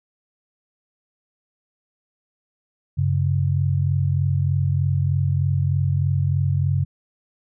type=tone pair together; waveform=sine; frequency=95.33 / 138.59 Hz; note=G2 / C#3; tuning=-48 / 0 cents; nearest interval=tritone; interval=648 cents; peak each=-20 dBFS; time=2.97-6.85 s; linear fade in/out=20 ms; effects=none